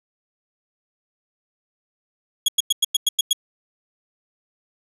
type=tone bursts; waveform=sawtooth; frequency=3327 Hz; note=G#7; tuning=2 cents sharp; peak=-11 dBFS; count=8; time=2.46-3.331 s; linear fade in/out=5 ms; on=24 ms; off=97 ms; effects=resampled to 32000 Hz